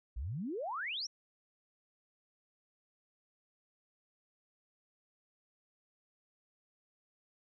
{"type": "exponential sweep", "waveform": "sine", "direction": "up", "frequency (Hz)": [51.91, 5900], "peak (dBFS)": -36, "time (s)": [0.16, 1.07], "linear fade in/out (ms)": 10, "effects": []}